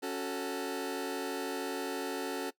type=chord; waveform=sawtooth; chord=F# minor; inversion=second; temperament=just; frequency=277.5 / 370 / 444 Hz; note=C#4 / F#4 / A4; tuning=+2 / 0 / +16 cents; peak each=-34 dBFS; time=0.02-2.51 s; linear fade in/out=20 ms; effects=noise-tail reverb RT60 0.1 s tail -19 dB re dry